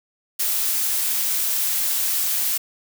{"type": "noise", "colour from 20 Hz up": "blue", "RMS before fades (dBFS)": -22, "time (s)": [0.39, 2.58], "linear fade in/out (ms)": 10, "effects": []}